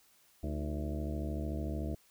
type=harmonic tone with a mistuned harmonic; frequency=73.42 Hz; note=D2; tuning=in tune; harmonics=1 / 2 / 3 / 4 / 5 / 6 / 7 / 8 / 9; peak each=-36 / -42 / -42 / -42 / -49 / -51 / -51 / -50 / -47 dBFS; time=0.43-1.95 s; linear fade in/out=5 ms; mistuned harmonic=4; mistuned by=+100 cents; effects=white hiss -66 dBFS RMS until 2.1 s